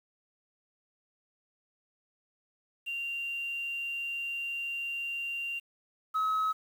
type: tone pair in turn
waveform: sine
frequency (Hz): 2773 / 1281.7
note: F7 / E6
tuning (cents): -13 / -49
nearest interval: octave + minor second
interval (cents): 1336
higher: first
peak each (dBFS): -32 / -24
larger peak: second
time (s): 2.86-5.6 / 6.14-6.53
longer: first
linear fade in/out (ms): 20
effects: tanh soft clip ceiling -25 dBFS + 9-bit